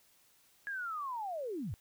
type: linear sweep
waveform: sine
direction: down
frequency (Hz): 1677 to 76.1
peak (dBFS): -36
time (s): 0.67-1.74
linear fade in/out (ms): 0
effects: white hiss -67 dBFS RMS until 1.8 s